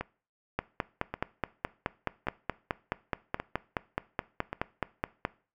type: two click trains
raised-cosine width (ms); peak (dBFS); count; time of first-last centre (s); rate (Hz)
0.5; -18 / -13; 5 / 23; 0.01-4.53 / 0.59-5.251; 0.885 / 4.72
effects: noise-tail reverb RT60 0.4 s tail -20 dB re dry